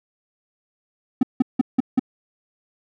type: tone bursts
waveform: triangle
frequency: 254.4 Hz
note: C4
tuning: 48 cents flat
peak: -10 dBFS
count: 5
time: 1.21-1.995 s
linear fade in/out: 5 ms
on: 21 ms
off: 170 ms
effects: none